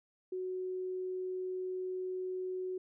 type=tone; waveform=sine; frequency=370 Hz; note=F#4; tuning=in tune; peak=-35 dBFS; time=0.32-2.78 s; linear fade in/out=5 ms; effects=none